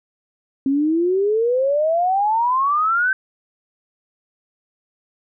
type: exponential sweep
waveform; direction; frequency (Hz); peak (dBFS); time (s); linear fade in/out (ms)
sine; up; 266 to 1564; -15; 0.66-3.13; 2
effects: none